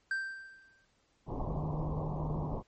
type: tone with exponential decay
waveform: triangle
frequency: 1568 Hz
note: G6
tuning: in tune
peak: -27 dBFS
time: 0.11-0.85 s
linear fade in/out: 2 ms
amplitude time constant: 160 ms
type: low-pass noise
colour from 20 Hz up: pink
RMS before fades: -37 dBFS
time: 1.26-2.63 s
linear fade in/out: 50 ms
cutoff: 1100 Hz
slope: 96 dB/octave
type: tone with vibrato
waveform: sine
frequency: 152.9 Hz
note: D#3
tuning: 30 cents flat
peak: -35 dBFS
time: 1.47-2.52 s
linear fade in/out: 10 ms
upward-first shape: sine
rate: 6.9 Hz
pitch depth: 21 cents each way
effects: pink hiss -72 dBFS RMS until 2.67 s + MP3 32 kbps